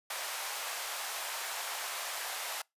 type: high-pass noise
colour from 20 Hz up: pink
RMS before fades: -38 dBFS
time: 0.1-2.62 s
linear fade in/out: 5 ms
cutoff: 670 Hz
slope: 24 dB/octave
effects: noise-tail reverb RT60 0.2 s tail -26 dB re dry + resampled to 32000 Hz